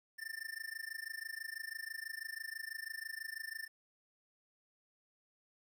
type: tone with amplitude modulation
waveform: square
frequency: 1787 Hz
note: A6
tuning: 26 cents sharp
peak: -39 dBFS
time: 0.18-3.68 s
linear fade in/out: 20 ms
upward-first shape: sine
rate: 26.1 Hz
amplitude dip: 95%
effects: 12-bit